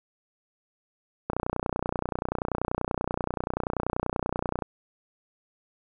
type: click train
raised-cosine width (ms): 1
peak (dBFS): -13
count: 102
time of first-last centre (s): 1.3-4.622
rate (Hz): 30.4
effects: none